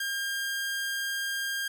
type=tone; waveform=sawtooth; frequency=1607 Hz; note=G6; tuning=43 cents sharp; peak=-26 dBFS; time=0-1.68 s; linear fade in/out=5 ms; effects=none

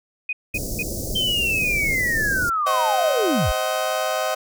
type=tone bursts; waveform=sine; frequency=2489 Hz; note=D#7; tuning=in tune; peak=-22 dBFS; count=3; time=0.29-0.827 s; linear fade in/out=5 ms; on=39 ms; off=210 ms
type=band-stop noise; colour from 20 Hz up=pink; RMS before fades=-28 dBFS; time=0.54-2.5 s; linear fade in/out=10 ms; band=620 to 5000 Hz; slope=48 dB/octave
type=linear sweep; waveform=sine; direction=down; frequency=3136 to 31.54 Hz; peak=-19 dBFS; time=1.15-3.52 s; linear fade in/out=10 ms
type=chord; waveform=30% pulse; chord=C diminished; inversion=none; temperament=just; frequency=523.3 / 627.9 / 753.5 Hz; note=C5 / Eb5 / Gb5; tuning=0 / +16 / +31 cents; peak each=-25 / -21 / -24 dBFS; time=2.66-4.35 s; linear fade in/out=10 ms
effects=none

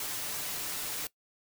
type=noise with comb filter; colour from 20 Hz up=white; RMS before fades=-36 dBFS; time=0-1.07 s; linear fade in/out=2 ms; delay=6.8 ms; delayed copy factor=+0.75; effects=noise-tail reverb RT60 0.1 s tail -20 dB re dry

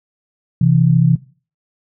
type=tone pair together; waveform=sine; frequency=130.81 / 164.69 Hz; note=C3 / E3; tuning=0 / -1 cents; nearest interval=major third; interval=399 cents; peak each=-12 dBFS; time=0.61-1.16 s; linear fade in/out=5 ms; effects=noise-tail reverb RT60 0.4 s tail -19 dB re dry

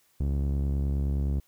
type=tone with low-pass filter; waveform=sawtooth; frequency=69.7 Hz; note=C#2; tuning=10 cents sharp; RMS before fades=-27 dBFS; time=0.2-1.4 s; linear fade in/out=5 ms; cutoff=280 Hz; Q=0.55; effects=white hiss -66 dBFS RMS until 1.47 s

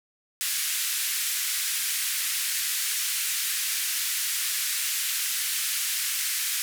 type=band-pass noise; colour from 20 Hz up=white; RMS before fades=-28 dBFS; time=0.41-6.62 s; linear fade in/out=0 ms; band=1600 to 14000 Hz; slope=24 dB/octave; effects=none

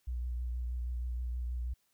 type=tone with vibrato; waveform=sine; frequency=60.8 Hz; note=B1; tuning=26 cents flat; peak=-33 dBFS; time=0.07-1.74 s; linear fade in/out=10 ms; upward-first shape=triangle; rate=6.3 Hz; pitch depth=36 cents each way; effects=white hiss -75 dBFS RMS until 1.93 s

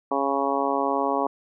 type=harmonic tone; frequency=138.59 Hz; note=C#3; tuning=in tune; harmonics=2 / 3 / 4 / 5 / 6 / 7 / 8; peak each=-29 / -29 / -29 / -29 / -29 / -29 / -29 dBFS; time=0.11-1.27 s; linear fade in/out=5 ms; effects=none

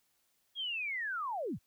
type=linear sweep; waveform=sine; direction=down; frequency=3322 to 56 Hz; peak=-34 dBFS; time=0.55-1.59 s; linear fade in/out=50 ms; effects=white hiss -75 dBFS RMS until 1.66 s

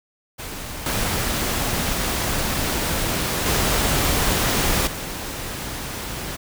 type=noise with level steps; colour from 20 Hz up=pink; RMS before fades=-32 / -23 / -20 / -30 dBFS; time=0.38-6.37 s; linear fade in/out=20 ms; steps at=0.86 / 3.46 / 4.87 s; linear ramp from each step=2 ms; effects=none

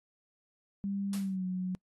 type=tone with pitch glide; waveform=sine; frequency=198.3 to 183.95 Hz; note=G3 to F#3; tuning=+20 to -10 cents; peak=-31 dBFS; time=0.84-1.75 s; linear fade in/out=0 ms; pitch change=-130 cents; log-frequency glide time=1.17-1.45 s
type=noise with exponential decay; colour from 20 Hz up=white; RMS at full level=-39 dBFS; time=1.13-1.36 s; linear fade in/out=2 ms; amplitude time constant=50 ms
effects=noise-tail reverb RT60 0.1 s tail -25 dB re dry + AAC 32 kbps

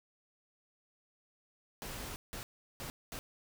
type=noise bursts at uneven times; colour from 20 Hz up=pink; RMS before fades=-43 dBFS; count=4; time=1.82-2.16 / 2.33-2.43 / 2.8-2.9 / 3.12-3.19 s; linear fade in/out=0 ms; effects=none

